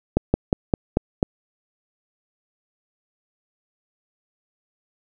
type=slowing click train; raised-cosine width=2 ms; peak=-3 dBFS; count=6; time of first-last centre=0.17-1.229 s; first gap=170 ms; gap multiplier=1.11; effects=none